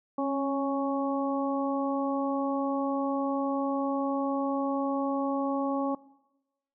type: harmonic tone with a mistuned harmonic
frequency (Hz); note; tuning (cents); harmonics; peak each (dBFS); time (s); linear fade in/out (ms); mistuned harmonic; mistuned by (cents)
277.2; C#4; 0; 1 / 2 / 3 / 4; -29 / -32 / -34 / -35; 0.18-5.95; 5; 1; -26
effects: noise-tail reverb RT60 1.0 s tail -21 dB re dry